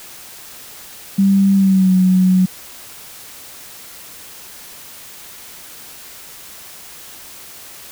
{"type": "tone with pitch glide", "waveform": "sine", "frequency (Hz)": [196, 185.11], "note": ["G3", "F#3"], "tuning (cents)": [0, 1], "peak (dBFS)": -9, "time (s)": [1.18, 2.46], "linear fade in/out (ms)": 10, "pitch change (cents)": -99, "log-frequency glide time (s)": [1.55, 1.94], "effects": ["white hiss -37 dBFS RMS until 7.91 s"]}